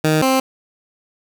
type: tone pair in turn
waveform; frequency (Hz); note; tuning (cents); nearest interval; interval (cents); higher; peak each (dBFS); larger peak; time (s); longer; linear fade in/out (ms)
15% pulse; 155.56 / 263.3; D#3 / C4; 0 / +11; major sixth; 911; second; -7; neither; 0.04-0.22 / 0.22-0.4; neither; 5
effects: none